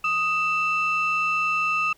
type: tone pair together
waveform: sine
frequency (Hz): 1247.6 / 2662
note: D#6 / E7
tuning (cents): +4 / +16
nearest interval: octave + minor second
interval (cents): 1312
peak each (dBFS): -22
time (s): 0.04-1.93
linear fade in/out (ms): 5
effects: tanh soft clip ceiling -16 dBFS + pink hiss -59 dBFS RMS until 1.97 s